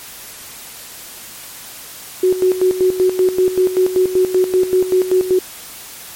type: tone with tremolo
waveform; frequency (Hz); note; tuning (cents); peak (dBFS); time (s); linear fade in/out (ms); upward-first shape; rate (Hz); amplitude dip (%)
sine; 370; F#4; 0; -9; 2.23-5.39; 5; square; 5.2; 70
effects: white hiss -34 dBFS RMS until 6.15 s + MP3 64 kbps